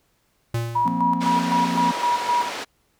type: tone with exponential decay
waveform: square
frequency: 116.54 Hz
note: A#2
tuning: in tune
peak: -21 dBFS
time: 0.54-1.28 s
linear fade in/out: 5 ms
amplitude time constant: 160 ms
type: tone with tremolo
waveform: sine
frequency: 965 Hz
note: B5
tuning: 40 cents flat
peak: -17 dBFS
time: 0.75-2.5 s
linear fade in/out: 10 ms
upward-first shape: square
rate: 3.9 Hz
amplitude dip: 65%
type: chord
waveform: triangle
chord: F suspended fourth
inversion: none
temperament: equal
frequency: 174.61 / 233.1 / 261.6 Hz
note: F3 / Bb3 / C4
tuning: 0 / 0 / 0 cents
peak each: -25 dBFS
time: 0.85-1.92 s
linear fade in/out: 10 ms
type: band-pass noise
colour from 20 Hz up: pink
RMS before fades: -31 dBFS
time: 1.2-2.65 s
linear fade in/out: 20 ms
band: 420 to 5100 Hz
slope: 12 dB/octave
effects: pink hiss -66 dBFS RMS until 2.99 s